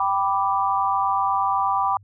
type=chord; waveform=sine; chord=G major; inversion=none; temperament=equal; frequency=784 / 987.8 / 1174.7 Hz; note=G5 / B5 / D6; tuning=0 / 0 / 0 cents; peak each=-23 dBFS; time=0-1.97 s; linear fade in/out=2 ms; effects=added 100 Hz sine -48 dBFS peak until 2.03 s